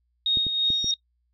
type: tone with tremolo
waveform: sine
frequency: 3729 Hz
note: A#7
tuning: in tune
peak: -18 dBFS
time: 0.26-0.94 s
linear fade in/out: 2 ms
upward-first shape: triangle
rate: 3 Hz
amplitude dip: 55%
type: clicks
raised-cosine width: 3 ms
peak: -22 dBFS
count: 4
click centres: 0.372 / 0.467 / 0.703 / 0.844 s
type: tone with exponential growth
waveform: sine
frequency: 5600 Hz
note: F8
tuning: 4 cents sharp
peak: -23 dBFS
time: 0.64-0.91 s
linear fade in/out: 1 ms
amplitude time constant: 58 ms
effects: noise-tail reverb RT60 0.1 s tail -23 dB re dry + added 60 Hz sine -68 dBFS peak until 1.33 s